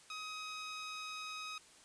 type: tone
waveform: 15% pulse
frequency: 1262 Hz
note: D#6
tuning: 24 cents sharp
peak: -36 dBFS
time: 0.1-1.58 s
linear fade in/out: 2 ms
effects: white hiss -61 dBFS RMS until 1.84 s + resampled to 22050 Hz